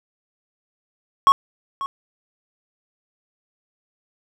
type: tone with echo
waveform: triangle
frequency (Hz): 1100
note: C#6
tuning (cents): -14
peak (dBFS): -7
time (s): 1.27-1.32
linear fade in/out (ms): 0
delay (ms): 540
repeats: 1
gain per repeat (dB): -15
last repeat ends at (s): 1.86
effects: none